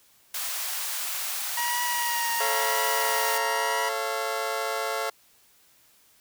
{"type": "high-pass noise", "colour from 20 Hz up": "white", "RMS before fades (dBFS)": -31, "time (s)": [0.34, 3.38], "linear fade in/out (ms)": 5, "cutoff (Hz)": 680, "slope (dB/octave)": 24}
{"type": "tone with vibrato", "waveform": "25% pulse", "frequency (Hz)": 950, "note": "A#5", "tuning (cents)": 33, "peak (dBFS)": -23, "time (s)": [1.57, 3.89], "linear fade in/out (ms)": 5, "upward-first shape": "triangle", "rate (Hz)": 0.98, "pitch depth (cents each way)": 34}
{"type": "chord", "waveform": "20% pulse", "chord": "A augmented", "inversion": "none", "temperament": "just", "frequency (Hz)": [440, 550, 687.5], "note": ["A4", "C#5", "E#5"], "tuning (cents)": [0, -14, -27], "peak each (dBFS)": [-27, -27, -26], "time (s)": [2.4, 5.1], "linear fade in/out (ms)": 5}
{"effects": ["white hiss -60 dBFS RMS until 6.2 s"]}